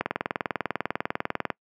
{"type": "click train", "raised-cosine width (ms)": 0.5, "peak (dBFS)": -10, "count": 31, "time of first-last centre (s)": [0.01, 1.503], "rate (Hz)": 20.1, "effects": ["noise-tail reverb RT60 0.1 s tail -24 dB re dry", "high-pass 150 Hz 12 dB/octave"]}